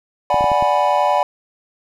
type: chord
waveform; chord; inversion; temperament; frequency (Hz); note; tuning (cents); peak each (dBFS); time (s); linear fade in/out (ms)
triangle; G# half-diminished seventh; second; equal; 587.3 / 740 / 830.6 / 987.8; D5 / F#5 / G#5 / B5; 0 / 0 / 0 / 0; -17; 0.3-1.23; 2
type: clicks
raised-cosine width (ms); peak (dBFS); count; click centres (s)
3; -15; 5; 0.343 / 0.409 / 0.442 / 0.517 / 0.625
effects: none